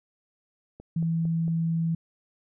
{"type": "click train", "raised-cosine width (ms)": 2, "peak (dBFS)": -30, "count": 4, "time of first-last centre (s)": [0.8, 1.48], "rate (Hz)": 4.41}
{"type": "tone", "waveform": "sine", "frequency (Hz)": 164.81, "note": "E3", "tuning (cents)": 0, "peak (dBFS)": -23, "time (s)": [0.96, 1.95], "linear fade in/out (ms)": 5}
{"effects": []}